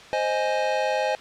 square chord, Ab major, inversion first, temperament equal, 523.3 / 622.3 / 830.6 Hz, C5 / Eb5 / Ab5, 0 / 0 / 0 cents, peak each -27 dBFS, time 0.13-1.15 s, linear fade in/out 0 ms, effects white hiss -44 dBFS RMS until 1.2 s + low-pass 4000 Hz 12 dB/octave

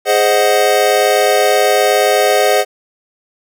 square chord, Ab dominant seventh, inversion none, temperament equal, 415.3 / 523.3 / 622.3 / 740 Hz, Ab4 / C5 / Eb5 / Gb5, 0 / 0 / 0 / 0 cents, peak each -16 dBFS, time 0.05-2.65 s, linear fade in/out 50 ms, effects none

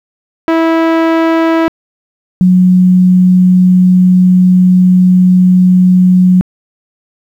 sawtooth / sine tone pair in turn, 327.1 / 182.73 Hz, E4 / F#3, -13 / -21 cents, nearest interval minor seventh, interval 1008 cents, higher first, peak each -3 dBFS, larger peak neither, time 0.48-1.68 / 2.41-6.41 s, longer second, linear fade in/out 0 ms, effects low-pass 2000 Hz 12 dB/octave + 7-bit

